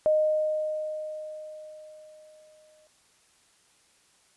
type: tone with exponential decay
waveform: sine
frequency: 617 Hz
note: D#5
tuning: 15 cents flat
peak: -18 dBFS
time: 0.06-2.87 s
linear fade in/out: 0 ms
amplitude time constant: 610 ms
effects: white hiss -63 dBFS RMS until 4.36 s + resampled to 24000 Hz